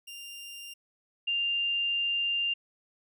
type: tone pair in turn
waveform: sawtooth / sine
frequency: 2794 / 2794 Hz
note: F7 / F7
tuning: 0 / 0 cents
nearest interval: unison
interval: 0 cents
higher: neither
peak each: -38 / -26 dBFS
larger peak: second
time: 0.07-0.74 / 1.27-2.54 s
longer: second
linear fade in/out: 10 ms
effects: none